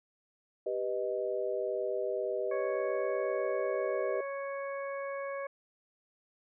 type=chord; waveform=sine; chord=G augmented; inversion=none; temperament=equal; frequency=392 / 493.9 / 622.3 Hz; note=G4 / B4 / D#5; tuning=0 / 0 / 0 cents; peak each=-35 dBFS; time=0.66-4.21 s; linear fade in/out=5 ms
type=harmonic tone; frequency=554.4 Hz; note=C#5; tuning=in tune; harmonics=1 / 2 / 3 / 4; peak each=-36 / -42 / -46 / -48 dBFS; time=2.51-5.47 s; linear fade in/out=5 ms
effects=none